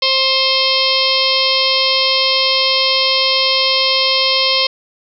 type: harmonic tone with a mistuned harmonic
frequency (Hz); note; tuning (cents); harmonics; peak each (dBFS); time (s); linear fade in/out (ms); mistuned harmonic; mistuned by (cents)
529; C5; +19; 1 / 2 / 4 / 5 / 6 / 7 / 8 / 9 / 10; -21 / -22 / -23 / -22 / -18 / -22 / -18 / -22 / -20; 0.02-4.67; 5; 5; -19
effects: none

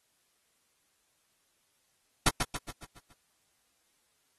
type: noise with echo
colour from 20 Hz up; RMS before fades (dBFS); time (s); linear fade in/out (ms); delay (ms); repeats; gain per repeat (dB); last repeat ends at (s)
pink; -22; 2.26-2.29; 5; 140; 6; -6; 3.13
effects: white hiss -73 dBFS RMS until 4.38 s + AAC 32 kbps

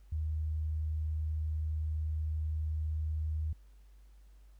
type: tone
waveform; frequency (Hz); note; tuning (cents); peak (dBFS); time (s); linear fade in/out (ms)
sine; 77.78; D#2; 0; -31; 0.12-3.53; 5
effects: added 50 Hz sine -54 dBFS peak until 4.59 s + pink hiss -73 dBFS RMS until 4.59 s

